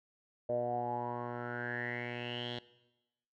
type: tone with low-pass filter sweep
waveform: 10% pulse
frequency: 120.8 Hz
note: B2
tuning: 38 cents flat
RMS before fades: -38 dBFS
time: 0.49-2.59 s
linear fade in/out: 5 ms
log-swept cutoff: 580 to 3600 Hz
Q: 8.8
effects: noise-tail reverb RT60 1.0 s tail -19 dB re dry